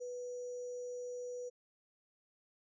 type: tone with sample-and-hold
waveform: sine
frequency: 493.2 Hz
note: B4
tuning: 2 cents flat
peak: -40 dBFS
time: 0-1.5 s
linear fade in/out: 20 ms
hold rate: 6300 Hz
effects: resampled to 16000 Hz